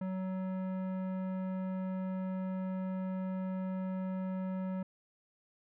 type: tone with tanh clipping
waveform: sine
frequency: 187.4 Hz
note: F#3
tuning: 22 cents sharp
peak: -36 dBFS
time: 0.01-4.83 s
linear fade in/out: 5 ms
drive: 15 dB
effects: none